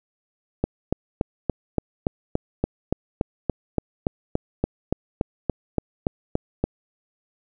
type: click train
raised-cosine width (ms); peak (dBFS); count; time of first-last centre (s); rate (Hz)
2; -7; 22; 0.64-6.64; 3.5
effects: none